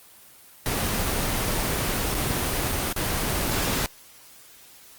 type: noise with dropouts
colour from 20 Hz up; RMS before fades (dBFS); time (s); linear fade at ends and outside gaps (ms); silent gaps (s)
pink; -25; 0.66-3.86; 0; 2.146-2.15 / 2.926-2.963
effects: white hiss -50 dBFS RMS until 4.98 s + Opus 24 kbps